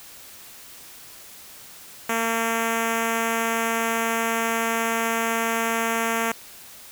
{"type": "tone with notch filter", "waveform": "5% pulse", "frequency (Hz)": 227.9, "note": "A#3", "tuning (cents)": -39, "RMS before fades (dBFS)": -24, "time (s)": [2.09, 6.32], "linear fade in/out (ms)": 5, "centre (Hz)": 4200, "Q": 1, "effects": ["white hiss -44 dBFS RMS until 6.91 s"]}